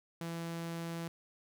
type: tone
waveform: sawtooth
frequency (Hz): 167.3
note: E3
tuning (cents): +26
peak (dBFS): -34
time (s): 0.21-1.08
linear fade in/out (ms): 2
effects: none